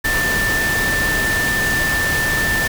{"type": "tone in noise", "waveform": "sine", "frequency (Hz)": 1777, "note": "A6", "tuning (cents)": 17, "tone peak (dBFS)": -17, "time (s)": [0.04, 2.68], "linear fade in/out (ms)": 10, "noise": "pink", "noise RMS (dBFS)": -22, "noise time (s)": [0.04, 2.68], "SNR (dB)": 2, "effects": []}